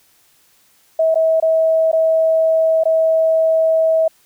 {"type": "tone with dropouts", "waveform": "sine", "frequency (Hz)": 645, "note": "E5", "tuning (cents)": -38, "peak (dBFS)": -11, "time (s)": [0.99, 4.08], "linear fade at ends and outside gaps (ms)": 5, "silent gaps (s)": [[1.145, 1.155], [1.401, 1.424], [1.916, 1.929], [2.837, 2.854]], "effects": ["white hiss -55 dBFS RMS until 4.25 s"]}